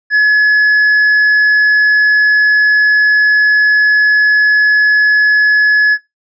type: tone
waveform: triangle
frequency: 1700 Hz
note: G#6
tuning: 40 cents sharp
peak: -4 dBFS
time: 0.1-5.98 s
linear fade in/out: 50 ms
effects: noise-tail reverb RT60 0.2 s tail -21 dB re dry + resampled to 16000 Hz